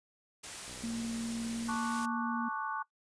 white noise, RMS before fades -43 dBFS, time 0.43-2.06 s, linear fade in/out 10 ms
click train, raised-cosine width 2 ms, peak -38 dBFS, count 68, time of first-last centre 0.68-1.754 s, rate 62.4 Hz
sine tone with pitch glide, 230 to 234.2 Hz, A#3 to A#3, -23 to +8 cents, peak -34 dBFS, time 0.83-2.49 s, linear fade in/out 10 ms, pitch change +31 cents, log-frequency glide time 1.49-1.94 s
sine chord, D major seventh, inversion second, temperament equal, 880 / 1108.7 / 1174.7 / 1480 Hz, A5 / C#6 / D6 / F#6, 0 / 0 / 0 / 0 cents, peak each -39 / -38 / -42 / -40 dBFS, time 1.68-2.83 s, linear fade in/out 10 ms
effects noise-tail reverb RT60 0.1 s tail -19 dB re dry + resampled to 22050 Hz

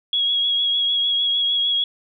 sine tone with vibrato, 3322 Hz, G#7, in tune, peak -17 dBFS, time 0.13-1.84 s, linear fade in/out 2 ms, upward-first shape triangle, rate 6.6 Hz, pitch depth 27 cents each way, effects none

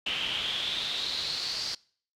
brown noise with band-pass filter sweep, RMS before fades -32 dBFS, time 0.06-1.75 s, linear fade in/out 5 ms, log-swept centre 2900 to 4800 Hz, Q 7.4, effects noise-tail reverb RT60 0.5 s tail -24 dB re dry

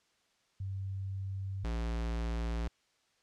sine / square tone pair in turn, 96.6 / 57.21 Hz, G2 / A#1, -25 / -32 cents, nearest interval major sixth, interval 907 cents, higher first, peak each -35 / -33 dBFS, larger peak second, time 0.6-1.64 / 1.64-2.68 s, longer neither, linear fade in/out 5 ms, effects white hiss -72 dBFS RMS until 3.22 s + low-pass 6000 Hz 12 dB/octave

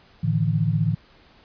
sine chord, A suspended fourth, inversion none, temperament equal with one note detuned, 110 / 149.57 / 164.81 Hz, A2 / D3 / E3, 0 / +32 / 0 cents, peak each -23 dBFS, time 0.23-0.95 s, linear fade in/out 10 ms, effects pink hiss -54 dBFS RMS until 1.44 s + resampled to 11025 Hz

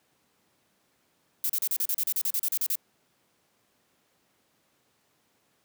violet noise bursts, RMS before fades -27 dBFS, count 15, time 1.44-2.755 s, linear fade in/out 2 ms, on 55 ms, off 35 ms, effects pink hiss -69 dBFS RMS until 5.64 s + high-pass 150 Hz 12 dB/octave

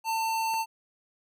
square tone, 896 Hz, A5, 31 cents sharp, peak -27 dBFS, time 0.04-0.66 s, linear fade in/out 50 ms
clicks, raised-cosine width 0.5 ms, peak -33 dBFS, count 2, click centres 0.538 / 0.543 s
effects none

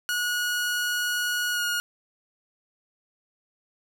sawtooth tone with pitch glide, 1454 to 1436.5 Hz, F#6 to F6, -31 to +48 cents, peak -21 dBFS, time 0.09-1.8 s, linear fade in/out 0 ms, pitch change -21 cents, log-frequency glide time 1.52-1.62 s, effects none

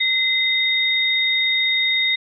sine tone pair together, 2056 / 3710 Hz, C7 / A#7, -31 / -9 cents, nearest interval minor seventh, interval 1022 cents, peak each -19 dBFS, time 0-2.16 s, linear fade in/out 10 ms, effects none

